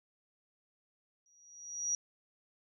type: tone with exponential growth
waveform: sine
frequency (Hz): 5770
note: F#8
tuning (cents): -44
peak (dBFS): -28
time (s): 1.26-1.95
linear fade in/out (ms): 1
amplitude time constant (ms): 150
effects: none